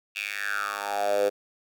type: tone with high-pass filter sweep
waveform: 10% pulse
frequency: 101.8 Hz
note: G#2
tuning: 34 cents flat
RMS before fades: -28 dBFS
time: 0.15-1.3 s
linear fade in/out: 20 ms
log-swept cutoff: 2700 to 460 Hz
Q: 6.2
effects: none